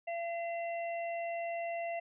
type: harmonic tone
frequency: 680 Hz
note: F5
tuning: 46 cents flat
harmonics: 1 / 3 / 4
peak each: -35 / -45 / -47 dBFS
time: 0.07-2 s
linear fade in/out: 10 ms
effects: none